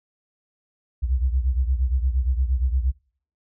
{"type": "beating tone pair", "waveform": "sine", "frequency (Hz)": [62.1, 70.7], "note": ["B1", "C#2"], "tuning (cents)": [10, 35], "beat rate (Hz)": 8.6, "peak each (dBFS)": [-20, -25], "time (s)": [1.02, 2.92], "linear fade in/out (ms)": 20, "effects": ["noise-tail reverb RT60 0.5 s tail -25 dB re dry"]}